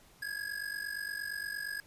square ring-modulated tone, 1662 Hz, G#6, 1 cent sharp, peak -34 dBFS, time 0.22-1.8 s, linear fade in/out 0 ms, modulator 24.3 Hz, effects pink hiss -61 dBFS RMS until 1.86 s + resampled to 32000 Hz

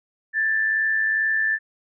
sine tone pair together, 1661.2 / 1763.6 Hz, G#6 / A6, 0 / +4 cents, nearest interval minor second, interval 104 cents, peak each -29 / -19 dBFS, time 0.33-1.59 s, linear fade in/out 50 ms, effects none

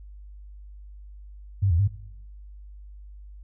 sine tone with pitch steps, 98 / 83.2 / 100.2 Hz, G2 / E2 / G2, 0 / +17 / +38 cents, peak -18 dBFS, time 1.62-1.878 s, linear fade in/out 10 ms, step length 86 ms, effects noise-tail reverb RT60 0.8 s tail -18 dB re dry + added 50 Hz sine -41 dBFS peak until 3.43 s

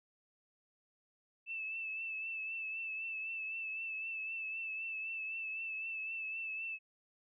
sine tone with vibrato, 2637 Hz, E7, in tune, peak -38 dBFS, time 1.46-6.79 s, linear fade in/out 50 ms, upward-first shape triangle, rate 3.9 Hz, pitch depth 40 cents each way, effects none

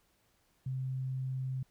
sine tone, 130.81 Hz, C3, in tune, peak -33 dBFS, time 0.66-1.63 s, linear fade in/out 5 ms, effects pink hiss -72 dBFS RMS until 1.7 s

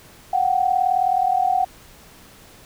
sine tone pair together, 726.9 / 766 Hz, F#5 / G5, -31 / -40 cents, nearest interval minor second, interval 91 cents, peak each -19 dBFS, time 0.33-1.65 s, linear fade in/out 5 ms, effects pink hiss -47 dBFS RMS until 2.65 s

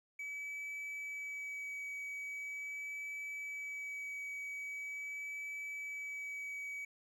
triangle tone with vibrato, 2284 Hz, D7, 49 cents flat, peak -39 dBFS, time 0.19-6.85 s, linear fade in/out 5 ms, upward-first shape sine, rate 0.42 Hz, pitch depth 9 cents each way, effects 12-bit

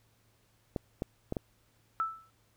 clicks, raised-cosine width 2 ms, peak -19 dBFS, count 4, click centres 0.762 / 1.021 / 1.324 / 1.368 s
sine tone with exponential decay, 1318.5 Hz, E6, in tune, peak -25 dBFS, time 2-2.3 s, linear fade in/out 0 ms, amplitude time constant 64 ms
effects added 110 Hz sine -70 dBFS peak until 2.56 s + pink hiss -70 dBFS RMS until 2.56 s

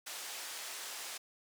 white band-pass noise, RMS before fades -44 dBFS, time 0.06-1.18 s, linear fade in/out 10 ms, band 520 to 8900 Hz, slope 12 dB/octave, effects none

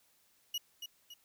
35% pulse tone with echo, 2899 Hz, F#7, 36 cents flat, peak -32 dBFS, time 0.54-0.58 s, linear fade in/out 5 ms, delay 280 ms, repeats 2, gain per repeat -7 dB, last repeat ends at 1.14 s, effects white hiss -70 dBFS RMS until 1.24 s

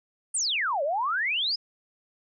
sine exponential two-way sweep, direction down then up, 9420 to 540 to 5200 Hz, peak -24 dBFS, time 0.34-1.56 s, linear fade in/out 10 ms, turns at 0.83 s, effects none

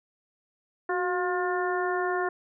harmonic tone with a mistuned harmonic, 356.3 Hz, F4, 35 cents sharp, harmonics 1 / 2 / 3 / 4 / 5, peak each -28 / -31 / -33 / -34 / -35 dBFS, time 0.89-2.29 s, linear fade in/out 5 ms, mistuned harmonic 1, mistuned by +54 cents, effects none

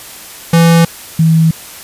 square / sine tone pair in turn, 167.1 / 161.59 Hz, E3 / E3, +24 / -34 cents, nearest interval minor second, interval 58 cents, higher first, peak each -5 dBFS, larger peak neither, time 0.53-0.85 / 1.19-1.51 s, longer neither, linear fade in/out 5 ms, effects white hiss -31 dBFS RMS until 1.83 s + resampled to 32000 Hz

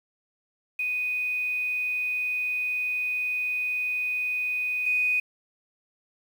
sine tone pair in turn, 2489 / 2489 Hz, D#7 / D#7, 0 / 0 cents, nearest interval unison, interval 0 cents, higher neither, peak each -25 / -21 dBFS, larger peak second, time 0.79-4.86 / 4.86-5.2 s, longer first, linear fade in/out 5 ms, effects 8-bit

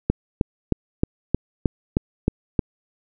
click train, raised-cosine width 3 ms, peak -4 dBFS, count 9, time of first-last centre 0.1-2.592 s, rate 3.21 Hz, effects none

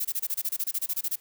violet noise bursts, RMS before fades -28 dBFS, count 16, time 0-1.159 s, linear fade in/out 10 ms, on 49 ms, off 25 ms, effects white hiss -59 dBFS RMS until 1.2 s

